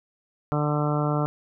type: harmonic tone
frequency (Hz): 148.6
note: D3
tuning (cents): +21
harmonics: 1 / 2 / 3 / 4 / 5 / 6 / 7 / 8 / 9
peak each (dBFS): -24 / -29 / -32 / -31 / -33 / -37 / -36 / -35 / -34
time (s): 0.52-1.26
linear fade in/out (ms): 0
effects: none